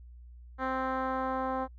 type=tone with low-pass filter sweep; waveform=10% pulse; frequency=261.6 Hz; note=C4; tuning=in tune; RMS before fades=-32 dBFS; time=0.58-1.68 s; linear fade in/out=50 ms; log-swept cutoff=1600 to 960 Hz; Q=1.3; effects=noise-tail reverb RT60 0.1 s tail -26 dB re dry + added 60 Hz sine -47 dBFS peak until 1.78 s